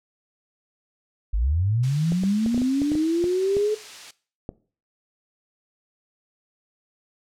sine linear sweep, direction up, 45.41 to 431.4 Hz, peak -19 dBFS, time 1.33-3.75 s, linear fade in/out 10 ms
blue noise, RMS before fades -33 dBFS, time 1.83-4.11 s, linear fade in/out 5 ms
clicks, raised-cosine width 2 ms, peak -18 dBFS, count 12, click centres 2.121 / 2.236 / 2.462 / 2.545 / 2.578 / 2.618 / 2.818 / 2.918 / 2.953 / 3.241 / 3.568 / 4.491 s
effects noise-tail reverb RT60 0.4 s tail -19 dB re dry + low-pass 5000 Hz 12 dB/octave

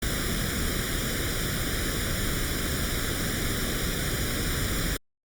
pink noise with comb filter, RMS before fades -28 dBFS, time 0.02-4.97 s, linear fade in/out 5 ms, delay 0.56 ms, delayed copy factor +0.8, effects Opus 48 kbps

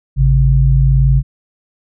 sine tone pair together, 53.55 / 135.1 Hz, A1 / C#3, -46 / -44 cents, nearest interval octave + major third, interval 1602 cents, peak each -10 dBFS, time 0.16-1.23 s, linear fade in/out 50 ms, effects none

